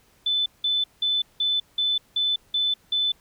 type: tone bursts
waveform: sine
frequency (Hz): 3510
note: A7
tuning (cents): -5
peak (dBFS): -20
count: 8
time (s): 0.26-3.12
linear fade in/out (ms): 5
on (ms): 200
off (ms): 180
effects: pink hiss -60 dBFS RMS until 3.2 s